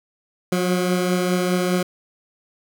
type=beating tone pair; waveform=20% pulse; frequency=180 / 184.9 Hz; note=F#3 / F#3; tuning=-47 / -1 cents; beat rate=4.9 Hz; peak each=-14 / -23 dBFS; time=0.52-1.83 s; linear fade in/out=5 ms; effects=none